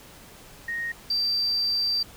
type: tone pair in turn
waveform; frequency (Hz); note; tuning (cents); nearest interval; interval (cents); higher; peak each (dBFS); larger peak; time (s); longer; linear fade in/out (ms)
sine; 1864.7 / 4682; A#6 / D8; 0 / -6; octave + major third; 1594; second; -27 / -21; second; 0.68-0.92 / 1.1-2.03; second; 5
effects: tanh soft clip ceiling -18 dBFS + pink hiss -48 dBFS RMS until 2.16 s